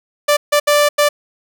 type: tone bursts at uneven times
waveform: sawtooth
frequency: 587.3 Hz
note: D5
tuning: in tune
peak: -6 dBFS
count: 4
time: 0.28-0.37 / 0.52-0.6 / 0.67-0.89 / 0.98-1.09 s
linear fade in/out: 10 ms
effects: none